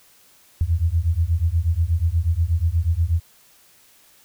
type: beating tone pair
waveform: sine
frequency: 79.6 / 87.9 Hz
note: D#2 / F2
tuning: +40 / +12 cents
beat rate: 8.3 Hz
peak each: -20 dBFS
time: 0.61-3.2 s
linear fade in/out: 0 ms
effects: white hiss -54 dBFS RMS until 4.24 s